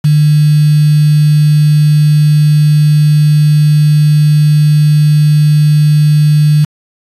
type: tone with quantisation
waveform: sine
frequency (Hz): 150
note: D3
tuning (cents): +37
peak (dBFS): -4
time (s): 0.04-6.65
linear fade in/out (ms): 10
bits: 4
effects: resampled to 32000 Hz